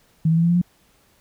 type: tone with pitch steps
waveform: sine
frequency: 160.1 / 163.37 / 166.71 / 170.11 / 173.58 / 177.13 Hz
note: D#3 / E3 / E3 / F3 / F3 / F3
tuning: +50 / -15 / +20 / -45 / -10 / +25 cents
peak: -14 dBFS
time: 0.25-0.616 s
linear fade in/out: 5 ms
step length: 61 ms
effects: pink hiss -59 dBFS RMS until 1.2 s